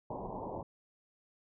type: low-pass noise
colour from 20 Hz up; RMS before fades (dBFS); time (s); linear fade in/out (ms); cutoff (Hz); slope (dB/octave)
white; -41; 0.1-0.63; 5; 1000; 96
effects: none